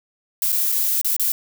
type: noise with dropouts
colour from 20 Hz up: violet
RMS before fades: -20 dBFS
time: 0.42-1.32 s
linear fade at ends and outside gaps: 1 ms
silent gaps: 0.521-0.526 / 0.718-0.722 / 1.014-1.046 / 1.165-1.196 s
effects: none